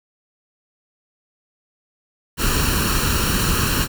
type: noise with comb filter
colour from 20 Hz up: pink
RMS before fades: -19 dBFS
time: 2.37-3.88 s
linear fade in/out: 50 ms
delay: 0.71 ms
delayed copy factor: +0.7
effects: none